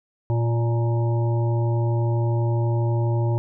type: harmonic tone with a mistuned harmonic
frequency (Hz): 116.54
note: A#2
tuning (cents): 0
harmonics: 1 / 3 / 5 / 7 / 8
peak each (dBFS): -19 / -29 / -33 / -36 / -37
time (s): 0.3-3.38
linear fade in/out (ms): 0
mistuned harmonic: 7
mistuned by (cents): +51
effects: none